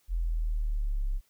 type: exponential sweep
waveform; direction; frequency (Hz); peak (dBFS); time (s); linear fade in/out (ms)
sine; down; 43.09 to 33.14; -26; 0.08-1.21; 50
effects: white hiss -69 dBFS RMS until 1.29 s